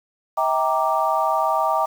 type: chord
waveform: sine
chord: E half-diminished seventh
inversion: none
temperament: equal with one note detuned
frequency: 642.3 / 784 / 932.3 / 1174.7 Hz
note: E5 / G5 / Bb5 / D6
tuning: -45 / 0 / 0 / 0 cents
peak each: -23 dBFS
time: 0.37-1.86 s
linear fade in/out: 10 ms
effects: 7-bit